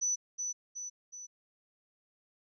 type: tone with echo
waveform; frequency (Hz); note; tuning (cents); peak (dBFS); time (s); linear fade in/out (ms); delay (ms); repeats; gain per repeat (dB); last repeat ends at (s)
sine; 5970; F#8; +15; -28; 0.01-0.16; 20; 370; 3; -5; 1.27
effects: none